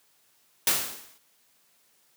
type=noise with exponential decay; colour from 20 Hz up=white; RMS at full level=-20 dBFS; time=0.67-1.18 s; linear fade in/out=2 ms; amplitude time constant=110 ms; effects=white hiss -65 dBFS RMS until 2.16 s + high-pass 100 Hz 12 dB/octave